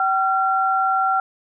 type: tone pair together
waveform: sine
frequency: 767.7 / 1369 Hz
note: G5 / F6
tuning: -36 / -35 cents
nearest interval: minor seventh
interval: 1001 cents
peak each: -19 dBFS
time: 0-1.2 s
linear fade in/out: 2 ms
effects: none